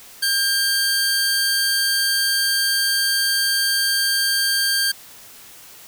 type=tone pair together; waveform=sawtooth; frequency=1600 / 4570 Hz; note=G6 / D8; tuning=+35 / -48 cents; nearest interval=octave + tritone; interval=1817 cents; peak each=-17 dBFS; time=0.22-4.92 s; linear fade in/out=10 ms; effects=white hiss -43 dBFS RMS until 5.87 s